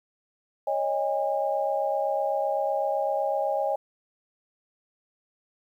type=chord; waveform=sine; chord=C# suspended second; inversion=none; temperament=equal with one note detuned; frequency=554.4 / 622.3 / 812.6 Hz; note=C#5 / D#5 / G#5; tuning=0 / 0 / -38 cents; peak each=-28 dBFS; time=0.67-3.76 s; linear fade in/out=5 ms; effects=10-bit